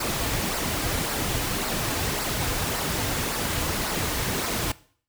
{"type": "noise with flanger", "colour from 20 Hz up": "pink", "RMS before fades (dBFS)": -27, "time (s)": [0, 4.72], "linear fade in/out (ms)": 5, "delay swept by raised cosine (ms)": [0.3, 5.4], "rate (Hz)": 1.8, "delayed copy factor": -0.5, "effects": ["noise-tail reverb RT60 0.5 s tail -19 dB re dry"]}